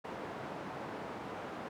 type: band-pass noise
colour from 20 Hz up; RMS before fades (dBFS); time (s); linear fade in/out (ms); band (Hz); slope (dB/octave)
white; -43; 0.04-1.69; 10; 130 to 910; 12
effects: none